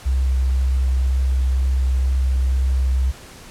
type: tone with vibrato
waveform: sine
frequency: 65.1 Hz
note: C2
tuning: 8 cents flat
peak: -15 dBFS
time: 0.05-3.12 s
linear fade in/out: 20 ms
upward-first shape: sine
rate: 2 Hz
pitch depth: 9 cents each way
effects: pink hiss -41 dBFS RMS until 3.5 s + low-pass 11000 Hz 12 dB/octave